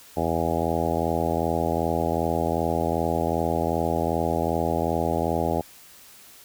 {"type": "harmonic tone", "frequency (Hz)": 82.6, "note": "E2", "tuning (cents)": 4, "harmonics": [1, 2, 3, 4, 5, 6, 7, 8, 9, 10], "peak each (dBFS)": [-31, -31, -31, -31, -31, -31, -31, -31, -31, -31], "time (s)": [0.16, 5.62], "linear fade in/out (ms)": 20, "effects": ["white hiss -49 dBFS RMS until 6.44 s"]}